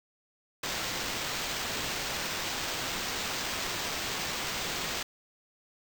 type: noise with sample-and-hold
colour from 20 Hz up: violet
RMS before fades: -34 dBFS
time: 0.63-5.03 s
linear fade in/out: 5 ms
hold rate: 11025 Hz
effects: none